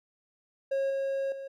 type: tone with level steps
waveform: triangle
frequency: 544 Hz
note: C#5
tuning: 33 cents flat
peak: -24 / -26 / -35 dBFS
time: 0.71-1.48 s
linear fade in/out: 10 ms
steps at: 0.9 / 1.32 s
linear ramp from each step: 2 ms
effects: none